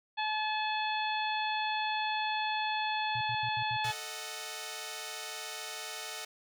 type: harmonic tone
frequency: 860 Hz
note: A5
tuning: 40 cents flat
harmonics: 1 / 2 / 3 / 4 / 5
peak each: -32 / -38 / -38 / -39 / -44 dBFS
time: 0.17-3.93 s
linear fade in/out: 20 ms
type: tone bursts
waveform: sine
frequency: 119 Hz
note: A#2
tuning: 36 cents sharp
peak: -39 dBFS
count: 6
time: 3.15-3.908 s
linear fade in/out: 5 ms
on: 63 ms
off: 76 ms
type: chord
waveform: 5% pulse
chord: D# diminished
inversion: second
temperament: equal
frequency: 440 / 622.3 / 740 Hz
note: A4 / D#5 / F#5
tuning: 0 / 0 / 0 cents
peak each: -32 dBFS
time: 3.84-6.25 s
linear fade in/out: 5 ms
effects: none